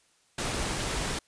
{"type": "noise", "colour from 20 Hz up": "pink", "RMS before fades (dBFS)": -31, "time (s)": [0.38, 1.19], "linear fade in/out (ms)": 5, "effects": ["white hiss -66 dBFS RMS until 1.27 s", "resampled to 22050 Hz"]}